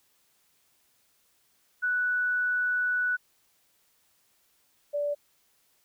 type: tone pair in turn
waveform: sine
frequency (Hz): 1480 / 581.6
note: F#6 / D5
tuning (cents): 0 / -17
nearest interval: octave + major third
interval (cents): 1617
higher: first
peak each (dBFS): -24 / -26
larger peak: first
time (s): 1.82-3.17 / 4.93-5.15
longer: first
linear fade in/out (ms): 20
effects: white hiss -68 dBFS RMS until 5.84 s